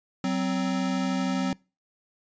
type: tone pair together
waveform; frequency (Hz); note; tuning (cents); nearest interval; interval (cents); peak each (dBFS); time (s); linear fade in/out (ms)
square; 187.83 / 260.7; F#3 / C4; +26 / -6; tritone; 568; -28; 0.24-1.53; 2
effects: noise-tail reverb RT60 0.3 s tail -24 dB re dry + resampled to 16000 Hz